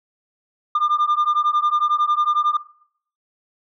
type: beating tone pair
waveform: sine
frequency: 1197 / 1208 Hz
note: D6 / D6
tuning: +33 / +48 cents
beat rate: 11 Hz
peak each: -17 dBFS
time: 0.75-2.57 s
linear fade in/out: 5 ms
effects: noise-tail reverb RT60 0.6 s tail -19 dB re dry + tanh soft clip ceiling -13 dBFS